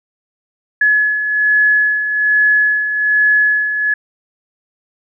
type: beating tone pair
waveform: sine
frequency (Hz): 1700 / 1701.2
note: G#6 / G#6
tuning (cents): +40 / +41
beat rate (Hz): 1.2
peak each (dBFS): -19 / -11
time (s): 0.81-3.94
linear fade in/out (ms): 5
effects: none